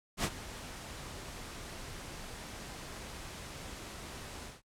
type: noise with ADSR envelope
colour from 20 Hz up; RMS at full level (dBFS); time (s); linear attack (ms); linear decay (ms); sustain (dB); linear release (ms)
pink; -30; 0.17-4.62; 70; 52; -15; 170
effects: noise-tail reverb RT60 0.1 s tail -24 dB re dry + low-pass 10000 Hz 12 dB/octave